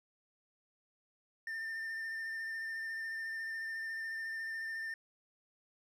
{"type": "tone with vibrato", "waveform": "triangle", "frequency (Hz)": 1800, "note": "A6", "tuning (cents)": 39, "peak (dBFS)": -36, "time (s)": [1.47, 4.94], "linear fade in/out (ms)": 2, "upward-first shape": "square", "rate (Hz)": 14, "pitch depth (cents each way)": 13, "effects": []}